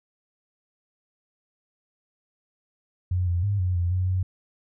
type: tone with pitch steps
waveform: sine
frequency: 90.6 / 87.3 / 101.1 / 91 / 87.3 / 91.9 / 92.6 Hz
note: F#2 / F2 / G#2 / F#2 / F2 / F#2 / F#2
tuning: -36 / 0 / -46 / -28 / 0 / -11 / +2 cents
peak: -21 dBFS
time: 3.11-4.23 s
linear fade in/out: 5 ms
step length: 160 ms
effects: none